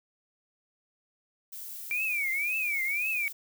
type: noise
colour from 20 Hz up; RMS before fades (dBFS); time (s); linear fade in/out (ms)
violet; -41; 1.52-3.33; 10
type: tone with vibrato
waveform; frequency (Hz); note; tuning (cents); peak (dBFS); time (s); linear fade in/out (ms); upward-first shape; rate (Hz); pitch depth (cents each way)
sine; 2338; D7; -8; -27; 1.91-3.28; 0; triangle; 1.9; 220
effects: none